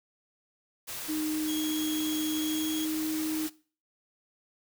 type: noise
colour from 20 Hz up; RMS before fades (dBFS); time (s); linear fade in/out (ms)
white; -38; 0.87-3.5; 20
type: tone with pitch glide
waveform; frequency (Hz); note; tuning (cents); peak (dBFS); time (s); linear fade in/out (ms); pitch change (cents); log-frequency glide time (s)
sine; 309.2 to 312.4; D#4 to D#4; -11 to +7; -29; 1.08-3.48; 20; +18; 2.45-2.66
type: tone with vibrato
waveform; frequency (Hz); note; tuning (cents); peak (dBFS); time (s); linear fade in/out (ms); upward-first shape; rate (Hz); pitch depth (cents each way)
sawtooth; 3300; G#7; -12; -34; 1.47-2.86; 20; sine; 17; 17
effects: noise-tail reverb RT60 0.4 s tail -20 dB re dry